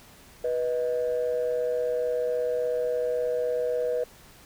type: tone pair together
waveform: sine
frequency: 490 / 626.4 Hz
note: B4 / D#5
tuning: -14 / +11 cents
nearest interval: major third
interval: 425 cents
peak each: -24 / -29 dBFS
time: 0.44-4.04 s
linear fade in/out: 5 ms
effects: tanh soft clip ceiling -19 dBFS + pink hiss -52 dBFS RMS until 4.45 s